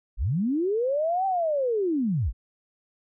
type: linear two-way sweep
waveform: sine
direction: up then down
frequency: 34.2 to 784 to 34.2 Hz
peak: -22 dBFS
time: 0.17-2.33 s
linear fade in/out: 50 ms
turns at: 1.26 s
effects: none